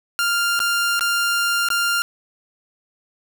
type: tone with dropouts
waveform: sawtooth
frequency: 1396.9 Hz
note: F6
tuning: in tune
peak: -14 dBFS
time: 0.19-2.02 s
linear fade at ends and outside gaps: 0 ms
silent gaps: 0.592-0.602 / 0.994-1.009 / 1.687-1.703 s
effects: none